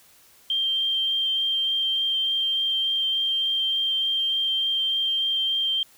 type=tone with vibrato; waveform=sine; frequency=3163 Hz; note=G7; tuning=15 cents sharp; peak=-21 dBFS; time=0.5-5.83 s; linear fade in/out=2 ms; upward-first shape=triangle; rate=3.4 Hz; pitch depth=9 cents each way; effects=white hiss -55 dBFS RMS until 5.97 s